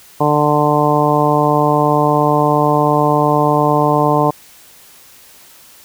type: harmonic tone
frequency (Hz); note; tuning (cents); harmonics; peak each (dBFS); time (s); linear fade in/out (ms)
148.6; D3; +21; 1 / 2 / 3 / 4 / 5 / 6 / 7; -18 / -18 / -18 / -18 / -18 / -18 / -18; 0.2-4.31; 10
effects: white hiss -43 dBFS RMS until 5.84 s